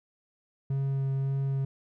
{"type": "tone with vibrato", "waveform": "triangle", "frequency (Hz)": 136.1, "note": "C#3", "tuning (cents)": -31, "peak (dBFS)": -24, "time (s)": [0.7, 1.65], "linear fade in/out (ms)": 5, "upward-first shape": "sine", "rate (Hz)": 1.8, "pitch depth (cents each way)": 10, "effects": []}